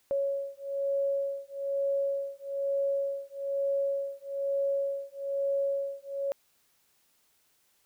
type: beating tone pair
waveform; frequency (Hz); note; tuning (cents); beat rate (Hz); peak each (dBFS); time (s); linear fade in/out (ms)
sine; 554.4 / 555.5; C#5 / C#5; 0 / +4; 1.1; -31; 0.11-6.32; 0
effects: white hiss -69 dBFS RMS until 7.85 s